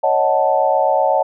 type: chord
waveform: sine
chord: D# half-diminished seventh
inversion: third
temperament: equal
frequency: 554.4 / 622.3 / 740 / 880 Hz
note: C#5 / D#5 / F#5 / A5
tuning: 0 / 0 / 0 / 0 cents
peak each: -18 dBFS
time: 0.03-1.23 s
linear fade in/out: 10 ms
effects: none